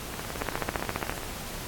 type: two click trains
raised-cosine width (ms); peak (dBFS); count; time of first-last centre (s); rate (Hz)
0.5; -12 / -20; 11 / 21; 0.42-1.096 / 0.14-1.233; 14.8 / 18.3
effects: pink hiss -38 dBFS RMS until 1.67 s + AAC 64 kbps